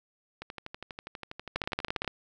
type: two click trains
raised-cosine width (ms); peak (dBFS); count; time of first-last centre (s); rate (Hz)
0.3; -23 / -13; 21 / 10; 0.42-2.046 / 1.56-2.077; 12.3 / 17.4
effects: none